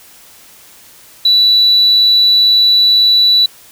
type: tone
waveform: triangle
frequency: 3951 Hz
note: B7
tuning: in tune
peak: -3 dBFS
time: 1.25-3.46 s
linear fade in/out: 5 ms
effects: tanh soft clip ceiling -3 dBFS + white hiss -41 dBFS RMS until 3.71 s